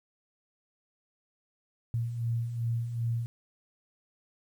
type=beating tone pair; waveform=sine; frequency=114.6 / 117.2 Hz; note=A#2 / A#2; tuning=-29 / +10 cents; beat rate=2.6 Hz; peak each=-37 / -29 dBFS; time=1.94-3.26 s; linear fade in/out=0 ms; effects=10-bit